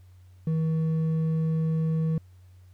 sine tone with hard clipping, 160 Hz, D#3, 49 cents sharp, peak -24 dBFS, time 0.47-2.18 s, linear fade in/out 2 ms, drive 4 dB, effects added 91 Hz sine -49 dBFS peak until 2.73 s + pink hiss -68 dBFS RMS until 2.73 s

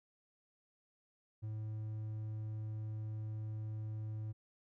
triangle tone, 108.3 Hz, A2, 27 cents flat, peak -37 dBFS, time 1.42-4.33 s, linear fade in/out 20 ms, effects none

